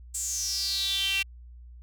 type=tone with high-pass filter sweep; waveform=sawtooth; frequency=390 Hz; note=G4; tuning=9 cents flat; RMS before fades=-29 dBFS; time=0.14-1.23 s; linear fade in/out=10 ms; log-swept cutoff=7800 to 2600 Hz; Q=7.6; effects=added 60 Hz sine -44 dBFS peak until 1.82 s